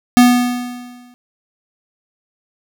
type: tone with exponential decay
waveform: square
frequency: 245.5 Hz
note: B3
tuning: 10 cents flat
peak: -4 dBFS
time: 0.17-1.14 s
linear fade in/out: 0 ms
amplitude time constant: 210 ms
effects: none